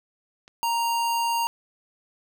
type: click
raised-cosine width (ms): 0.2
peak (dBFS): -30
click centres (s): 0.479
type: tone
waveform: square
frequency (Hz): 932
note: A#5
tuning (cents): -1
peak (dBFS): -23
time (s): 0.63-1.47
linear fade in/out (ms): 0
effects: none